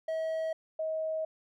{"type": "tone pair in turn", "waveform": ["triangle", "sine"], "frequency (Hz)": [642, 634.3], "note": ["E5", "D#5"], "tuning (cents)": [-46, 33], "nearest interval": "unison", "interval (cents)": 21, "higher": "first", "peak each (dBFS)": [-28, -30], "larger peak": "first", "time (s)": [[0.08, 0.53], [0.79, 1.25]], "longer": "second", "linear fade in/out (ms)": 5, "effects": []}